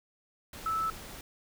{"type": "tone in noise", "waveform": "sine", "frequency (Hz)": 1312, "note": "E6", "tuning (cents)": -9, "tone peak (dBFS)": -28, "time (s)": [0.66, 0.9], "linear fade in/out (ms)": 2, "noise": "pink", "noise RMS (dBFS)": -45, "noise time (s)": [0.53, 1.21], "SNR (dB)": 14, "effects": []}